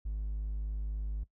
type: tone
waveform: triangle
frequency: 51.91 Hz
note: G#1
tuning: in tune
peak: -30 dBFS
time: 0.05-1.24 s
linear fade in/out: 10 ms
effects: noise-tail reverb RT60 0.1 s tail -18 dB re dry + tanh soft clip ceiling -26 dBFS